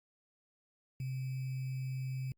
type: tone with sample-and-hold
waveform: sine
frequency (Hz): 130.81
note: C3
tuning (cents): 0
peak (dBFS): -35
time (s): 1-2.32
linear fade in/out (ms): 2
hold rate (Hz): 2450
effects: Opus 48 kbps